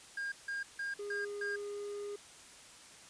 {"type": "tone bursts", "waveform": "triangle", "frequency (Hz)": 1614, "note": "G#6", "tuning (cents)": -50, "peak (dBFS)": -34, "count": 5, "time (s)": [0.17, 1.56], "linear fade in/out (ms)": 5, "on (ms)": 150, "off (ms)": 160}
{"type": "tone", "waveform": "triangle", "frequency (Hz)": 408.9, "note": "G#4", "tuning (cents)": -27, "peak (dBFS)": -37, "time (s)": [0.99, 2.16], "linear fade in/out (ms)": 5}
{"effects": ["white hiss -55 dBFS RMS until 3.09 s", "resampled to 22050 Hz"]}